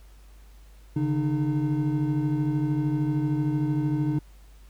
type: tone cluster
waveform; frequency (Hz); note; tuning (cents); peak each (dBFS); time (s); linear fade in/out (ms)
triangle; 139.6 / 152.7 / 304.7; C#3 / D#3 / D#4; +13 / -32 / -36; -24 / -29 / -24; 0.96-4.19; 5
effects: added 50 Hz sine -47 dBFS peak until 4.69 s + pink hiss -60 dBFS RMS until 4.69 s